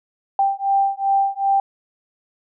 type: beating tone pair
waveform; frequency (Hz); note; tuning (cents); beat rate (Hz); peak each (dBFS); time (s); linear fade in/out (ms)
sine; 786 / 788.6; G5 / G5; +4 / +10; 2.6; -19; 0.39-1.6; 2
effects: none